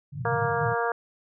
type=band-pass noise; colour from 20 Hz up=pink; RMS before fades=-32 dBFS; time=0.12-0.75 s; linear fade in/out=20 ms; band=110 to 150 Hz; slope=48 dB/octave
type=harmonic tone; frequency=234 Hz; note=A#3; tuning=7 cents sharp; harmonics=2 / 3 / 4 / 5 / 6 / 7; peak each=-28 / -30 / -31 / -32 / -33 / -33 dBFS; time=0.25-0.92 s; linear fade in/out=2 ms
effects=none